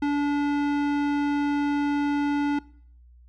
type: tone with low-pass filter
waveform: square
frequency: 288.5 Hz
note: D4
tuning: 31 cents flat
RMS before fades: -24 dBFS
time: 0.02-2.59 s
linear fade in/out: 5 ms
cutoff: 2700 Hz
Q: 0.55
effects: noise-tail reverb RT60 0.6 s tail -22 dB re dry + added 60 Hz sine -49 dBFS peak until 3.28 s